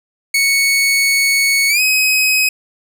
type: tone with pitch glide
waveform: sawtooth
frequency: 2217 to 2532 Hz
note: C#7 to D#7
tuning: 0 to +30 cents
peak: -8 dBFS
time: 0.34-2.49 s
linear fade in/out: 5 ms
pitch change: +230 cents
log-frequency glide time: 1.69-1.81 s
effects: none